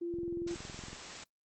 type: tone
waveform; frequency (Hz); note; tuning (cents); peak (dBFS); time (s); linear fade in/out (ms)
sine; 343.4; F4; -29; -34; 0.01-0.55; 10
type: click train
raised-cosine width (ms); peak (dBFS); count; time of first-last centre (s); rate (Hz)
3; -33; 18; 0.14-0.931; 21.5
type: noise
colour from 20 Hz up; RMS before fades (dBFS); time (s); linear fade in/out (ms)
white; -42; 0.47-1.24; 5
effects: noise-tail reverb RT60 0.1 s tail -20 dB re dry + Opus 24 kbps